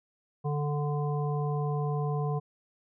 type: harmonic tone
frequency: 146.83 Hz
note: D3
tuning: in tune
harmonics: 1 / 3 / 5 / 7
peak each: -28 / -35 / -38 / -40 dBFS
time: 0.44-2.4 s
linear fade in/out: 20 ms
effects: none